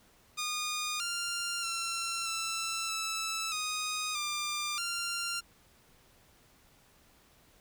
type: tone with pitch steps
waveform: 10% pulse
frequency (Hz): 1224 / 1393 / 1355 / 1332 / 1316 / 1245 / 1194 / 1387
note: D#6 / F6 / E6 / E6 / E6 / D#6 / D6 / F6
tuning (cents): -29 / -5 / +47 / +18 / -3 / +1 / +28 / -12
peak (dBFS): -24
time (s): 0.37-5.41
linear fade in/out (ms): 20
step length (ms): 630
effects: pink hiss -63 dBFS RMS until 7.6 s